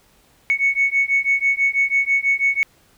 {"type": "beating tone pair", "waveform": "sine", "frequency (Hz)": [2213, 2219.1], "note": ["C#7", "C#7"], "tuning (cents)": [-3, 1], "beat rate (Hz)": 6.1, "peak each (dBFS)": -18, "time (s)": [0.5, 2.63], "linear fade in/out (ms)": 0, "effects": ["tanh soft clip ceiling -8 dBFS", "pink hiss -56 dBFS RMS until 2.97 s"]}